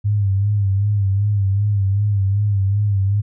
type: tone with vibrato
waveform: sine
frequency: 100.5 Hz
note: G2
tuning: 44 cents sharp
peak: -14 dBFS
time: 0.04-3.22 s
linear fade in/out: 20 ms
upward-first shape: sine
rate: 2.6 Hz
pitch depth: 67 cents each way
effects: none